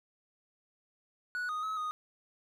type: tone with pitch steps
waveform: triangle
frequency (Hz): 1470 / 1242 / 1284 / 1241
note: F#6 / D#6 / E6 / D#6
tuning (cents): -12 / -3 / -46 / -5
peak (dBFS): -31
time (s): 1.35-1.91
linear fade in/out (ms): 0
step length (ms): 140
effects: none